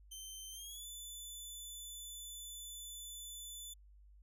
15% pulse tone with pitch glide, 3100 to 3500 Hz, G7 to A7, -20 to -10 cents, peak -40 dBFS, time 0.11-3.74 s, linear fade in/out 10 ms, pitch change +210 cents, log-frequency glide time 0.51-0.86 s, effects added 50 Hz sine -58 dBFS peak until 4.22 s

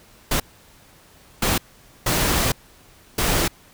pink noise bursts at uneven times, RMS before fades -20 dBFS, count 4, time 0.31-0.4 / 1.42-1.58 / 2.06-2.52 / 3.18-3.48 s, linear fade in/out 5 ms, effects pink hiss -51 dBFS RMS until 3.73 s

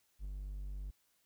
triangle tone with ADSR envelope, 49 Hz, G1, in tune, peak -36 dBFS, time 0.19-0.91 s, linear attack 56 ms, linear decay 5 ms, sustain -2 dB, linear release 10 ms, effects white hiss -75 dBFS RMS until 1.25 s

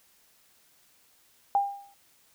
sine tone with exponential decay, 801 Hz, G5, 37 cents sharp, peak -18 dBFS, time 1.55-1.94 s, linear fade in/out 1 ms, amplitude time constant 84 ms, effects white hiss -63 dBFS RMS until 2.34 s

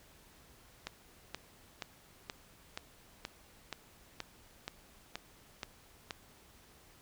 click train, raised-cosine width 0.2 ms, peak -21 dBFS, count 12, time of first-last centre 0.87-6.108 s, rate 2.1 Hz, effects pink hiss -61 dBFS RMS until 7.01 s

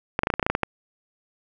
clicks, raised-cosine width 0.5 ms, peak -6 dBFS, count 11, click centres 0.191 / 0.234 / 0.271 / 0.302 / 0.339 / 0.396 / 0.428 / 0.465 / 0.5 / 0.551 / 0.633 s, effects none

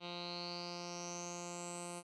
10% pulse tone with low-pass filter sweep, 174.61 Hz, F3, in tune, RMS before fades -45 dBFS, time 0-2.03 s, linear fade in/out 50 ms, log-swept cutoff 3600 to 9100 Hz, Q 9.6, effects none

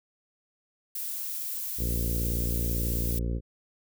violet noise, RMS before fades -34 dBFS, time 0.95-3.19 s, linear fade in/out 5 ms
harmonic tone, 58.27 Hz, A#1, in tune, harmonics 1 / 2 / 3 / 4 / 5 / 6 / 7 / 8 / 9, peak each -28 / -34 / -38 / -40 / -42 / -44 / -45 / -46 / -47 dBFS, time 1.77-3.41 s, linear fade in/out 50 ms
effects none

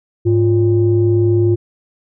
sine tone pair together, 105.24 / 349.4 Hz, G#2 / F4, +23 / +1 cents, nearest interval octave + major sixth, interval 2078 cents, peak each -12 dBFS, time 0.25-1.56 s, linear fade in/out 20 ms, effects tanh soft clip ceiling -3 dBFS

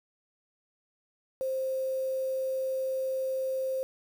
sine tone with quantisation, 526 Hz, C5, 9 cents sharp, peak -28 dBFS, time 1.41-3.83 s, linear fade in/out 0 ms, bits 8, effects none

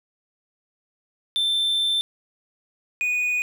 triangle tone pair in turn, 3553 / 2472 Hz, A7 / D#7, +16 / -12 cents, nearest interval tritone, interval 628 cents, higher first, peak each -18 / -19 dBFS, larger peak first, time 1.36-2.01 / 3.01-3.42 s, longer first, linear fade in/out 0 ms, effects none

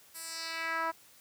10% pulse tone with band-pass filter sweep, 327.5 Hz, E4, 11 cents flat, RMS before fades -36 dBFS, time 0.14-0.92 s, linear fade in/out 20 ms, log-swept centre 12000 to 930 Hz, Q 1.6, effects white hiss -59 dBFS RMS until 1.2 s + high-pass 60 Hz 12 dB/octave

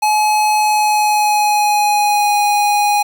square tone with pitch glide, 850 to 825.8 Hz, G#5 to G#5, +40 to -10 cents, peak -12 dBFS, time 0.02-3.03 s, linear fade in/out 10 ms, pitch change -50 cents, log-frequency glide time 0.59-2.37 s, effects 7-bit

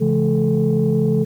sine tone cluster, 137 / 168.3 / 213.6 / 436.2 Hz, C#3 / E3 / G#3 / A4, -20 / +36 / +49 / -15 cents, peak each -19 dBFS, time 0-1.25 s, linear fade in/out 20 ms, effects tanh soft clip ceiling -7 dBFS + 8-bit

